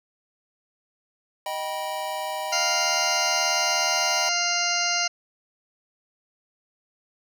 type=chord; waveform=square; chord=Eb augmented; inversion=none; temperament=just; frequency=622.3 / 777.8 / 972.3 Hz; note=Eb5 / G5 / B5; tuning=0 / -14 / -27 cents; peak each=-33 dBFS; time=1.46-4.29 s; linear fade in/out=2 ms
type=harmonic tone; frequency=699 Hz; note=F5; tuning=1 cent sharp; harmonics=1 / 2 / 3 / 4 / 6 / 7 / 8 / 9; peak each=-30 / -30 / -30 / -30 / -30 / -30 / -30 / -30 dBFS; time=2.52-5.08 s; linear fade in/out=10 ms
effects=none